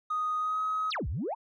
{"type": "tone with pitch glide", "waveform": "triangle", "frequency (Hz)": [1244.5, 1269.9], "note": ["D#6", "D#6"], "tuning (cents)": [0, 35], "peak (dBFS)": -24, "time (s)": [0.1, 0.91], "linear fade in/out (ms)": 10, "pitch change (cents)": 35, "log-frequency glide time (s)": [0.39, 0.61]}
{"type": "exponential two-way sweep", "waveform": "sine", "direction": "down then up", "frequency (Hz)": [6570, 55.7, 1019], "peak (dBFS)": -29, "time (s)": [0.9, 1.35], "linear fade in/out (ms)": 20, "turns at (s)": 1.08}
{"effects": ["tanh soft clip ceiling -25 dBFS", "resampled to 22050 Hz"]}